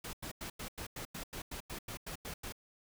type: noise bursts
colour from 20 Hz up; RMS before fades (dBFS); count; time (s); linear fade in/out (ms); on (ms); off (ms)
pink; -43; 14; 0.04-2.524; 5; 92; 92
effects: none